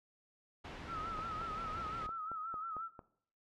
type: noise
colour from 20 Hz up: pink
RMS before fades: -46 dBFS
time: 0.64-2.07 s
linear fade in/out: 10 ms
type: tone with vibrato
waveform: sine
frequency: 1300 Hz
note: E6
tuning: 24 cents flat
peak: -39 dBFS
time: 0.87-2.9 s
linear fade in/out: 50 ms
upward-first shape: sine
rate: 5.7 Hz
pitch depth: 72 cents each way
type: click train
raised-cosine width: 1 ms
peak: -34 dBFS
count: 9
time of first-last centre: 1.19-2.992 s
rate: 4.44 Hz
effects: noise-tail reverb RT60 0.6 s tail -17 dB re dry + low-pass 3000 Hz 12 dB/octave